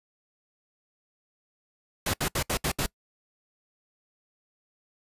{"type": "noise bursts", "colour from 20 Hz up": "pink", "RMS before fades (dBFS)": -27, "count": 6, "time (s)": [2.06, 2.863], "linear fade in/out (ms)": 5, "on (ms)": 78, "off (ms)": 67, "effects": ["noise-tail reverb RT60 0.1 s tail -24 dB re dry", "resampled to 32000 Hz"]}